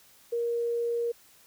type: tone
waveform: sine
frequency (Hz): 470.5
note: A#4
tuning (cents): +16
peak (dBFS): -26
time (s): 0.32-1.12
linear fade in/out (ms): 10
effects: white hiss -58 dBFS RMS until 1.46 s